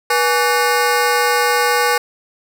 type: ring-modulated tone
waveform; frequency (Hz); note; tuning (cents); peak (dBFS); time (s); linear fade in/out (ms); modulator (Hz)
20% pulse; 659; E5; -1; -5; 0.1-1.98; 5; 175
effects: none